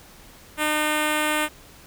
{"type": "tone with notch filter", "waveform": "5% pulse", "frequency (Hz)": 304.2, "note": "D#4", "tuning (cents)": -39, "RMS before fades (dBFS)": -23, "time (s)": [0.57, 1.49], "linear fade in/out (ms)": 50, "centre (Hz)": 4500, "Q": 1.4, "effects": ["pink hiss -48 dBFS RMS until 1.86 s"]}